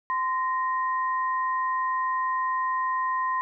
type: tone pair together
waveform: sine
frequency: 1033.3 / 1864.7 Hz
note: C6 / A#6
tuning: -22 / 0 cents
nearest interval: minor seventh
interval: 1022 cents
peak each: -24 / -33 dBFS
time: 0.1-3.41 s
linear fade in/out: 0 ms
effects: none